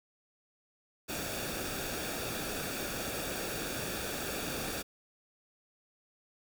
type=noise with comb filter; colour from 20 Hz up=pink; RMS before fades=-37 dBFS; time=1.08-4.83 s; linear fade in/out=20 ms; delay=0.98 ms; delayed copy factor=-0.6; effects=none